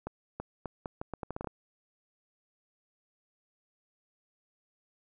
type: accelerating click train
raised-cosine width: 1 ms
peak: -22 dBFS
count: 12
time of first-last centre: 0.07-1.472 s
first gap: 330 ms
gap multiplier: 0.78
effects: none